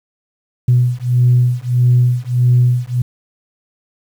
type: beating tone pair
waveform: sine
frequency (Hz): 122.6 / 124.2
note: B2 / B2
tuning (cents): -12 / +10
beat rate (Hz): 1.6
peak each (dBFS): -12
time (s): 0.68-3.02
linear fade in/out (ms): 5
effects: tanh soft clip ceiling -3 dBFS + 7-bit